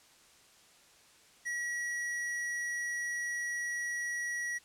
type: tone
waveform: square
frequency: 1922 Hz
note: B6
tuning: 48 cents flat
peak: -34 dBFS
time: 1.45-4.59 s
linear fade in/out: 20 ms
effects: white hiss -61 dBFS RMS until 4.64 s + low-pass 9000 Hz 12 dB/octave